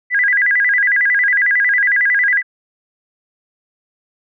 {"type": "tone with vibrato", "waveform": "sine", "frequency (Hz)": 1800, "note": "A6", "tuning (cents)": 39, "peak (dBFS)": -11, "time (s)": [0.1, 2.43], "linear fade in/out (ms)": 50, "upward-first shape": "square", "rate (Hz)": 11, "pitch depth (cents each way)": 170, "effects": []}